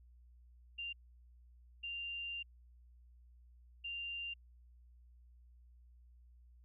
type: tone bursts at uneven times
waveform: sine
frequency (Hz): 2786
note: F7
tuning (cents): -5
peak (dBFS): -40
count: 3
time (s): 0.78-0.93 / 1.83-2.43 / 3.84-4.34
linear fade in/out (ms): 10
effects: added 60 Hz sine -59 dBFS peak until 6.64 s